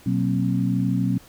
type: tone cluster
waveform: sine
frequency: 124.4 / 186.4 / 233.4 / 265.9 Hz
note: B2 / F#3 / A#3 / C4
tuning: +13 / +13 / +2 / +28 cents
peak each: -24 / -23 / -29 / -25 dBFS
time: 0.06-1.18 s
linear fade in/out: 5 ms
effects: pink hiss -50 dBFS RMS until 1.28 s